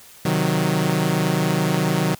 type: chord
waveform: sawtooth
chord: C diminished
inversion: none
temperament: equal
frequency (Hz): 130.81 / 155.56 / 185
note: C3 / Eb3 / Gb3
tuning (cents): 0 / 0 / 0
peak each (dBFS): -22 / -17 / -18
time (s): 0.25-2.15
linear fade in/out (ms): 5
effects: white hiss -46 dBFS RMS until 2.19 s